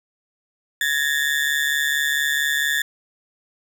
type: ring-modulated tone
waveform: 35% pulse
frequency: 1760 Hz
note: A6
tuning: in tune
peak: -14 dBFS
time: 0.81-2.82 s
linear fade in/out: 2 ms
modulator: 72.2 Hz
effects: none